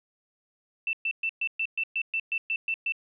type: tone bursts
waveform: sine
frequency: 2669 Hz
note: E7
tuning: 21 cents sharp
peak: -25 dBFS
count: 12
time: 0.87-2.922 s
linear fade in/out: 2 ms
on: 61 ms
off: 120 ms
effects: none